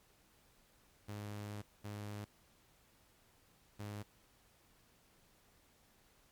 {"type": "tone bursts at uneven times", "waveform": "sawtooth", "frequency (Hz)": 103.83, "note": "G#2", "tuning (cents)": 0, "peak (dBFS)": -39, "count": 3, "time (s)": [[1.08, 1.62], [1.84, 2.25], [3.79, 4.03]], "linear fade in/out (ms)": 10, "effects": ["pink hiss -69 dBFS RMS until 6.31 s", "MP3 96 kbps"]}